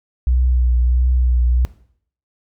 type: tone with vibrato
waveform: sine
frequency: 61.74 Hz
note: B1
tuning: in tune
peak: -11 dBFS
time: 0.27-1.65 s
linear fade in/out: 0 ms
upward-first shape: triangle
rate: 1.5 Hz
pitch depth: 40 cents each way
effects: noise-tail reverb RT60 0.6 s tail -18 dB re dry + tanh soft clip ceiling -8 dBFS